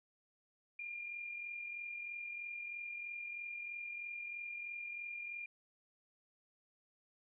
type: tone with amplitude modulation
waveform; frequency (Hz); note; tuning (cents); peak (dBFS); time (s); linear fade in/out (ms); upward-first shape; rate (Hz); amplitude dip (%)
sine; 2405; D7; +41; -40; 0.79-5.46; 5; sine; 43.1; 45
effects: none